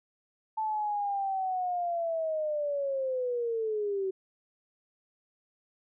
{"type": "linear sweep", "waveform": "sine", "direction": "down", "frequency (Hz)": [880, 375.9], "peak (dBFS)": -28, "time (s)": [0.57, 4.11], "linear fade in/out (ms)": 10, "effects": []}